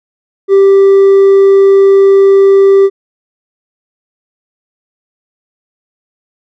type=tone with hard clipping; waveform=sine; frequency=392 Hz; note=G4; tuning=in tune; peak=-3 dBFS; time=0.48-2.9 s; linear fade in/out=50 ms; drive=2 dB; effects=none